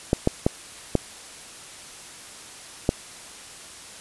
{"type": "clicks", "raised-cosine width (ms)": 2, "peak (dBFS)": -4, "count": 5, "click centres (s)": [0.131, 0.274, 0.465, 0.953, 2.891], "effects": ["white hiss -42 dBFS RMS until 4 s", "resampled to 24000 Hz"]}